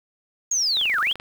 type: linear two-way sweep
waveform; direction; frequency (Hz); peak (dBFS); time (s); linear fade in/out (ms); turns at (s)
sine; down then up; 6740 to 1154 to 3405; -19; 0.51-1.13; 5; 1
type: click train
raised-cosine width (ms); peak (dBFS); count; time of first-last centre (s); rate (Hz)
0.3; -20; 11; 0.77-1.199; 23.3
effects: 7-bit